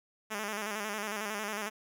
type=tone with vibrato; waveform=5% pulse; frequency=210 Hz; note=G#3; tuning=19 cents sharp; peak=-23 dBFS; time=0.3-1.7 s; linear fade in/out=20 ms; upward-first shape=square; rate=11 Hz; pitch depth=61 cents each way; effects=none